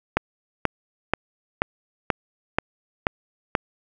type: click train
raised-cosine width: 0.5 ms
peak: -3 dBFS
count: 8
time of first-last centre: 0.17-3.552 s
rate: 2.07 Hz
effects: none